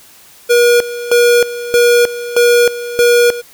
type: tone with tremolo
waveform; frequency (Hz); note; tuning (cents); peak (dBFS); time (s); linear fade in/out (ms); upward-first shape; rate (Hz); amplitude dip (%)
square; 479.6; A#4; +49; -7; 0.49-3.42; 20; square; 1.6; 80
effects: white hiss -42 dBFS RMS until 3.53 s